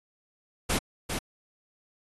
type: noise with echo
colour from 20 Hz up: pink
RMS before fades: -27 dBFS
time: 0.69-0.79 s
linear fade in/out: 10 ms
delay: 400 ms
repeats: 1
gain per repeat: -5 dB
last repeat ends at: 1.19 s
effects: AAC 32 kbps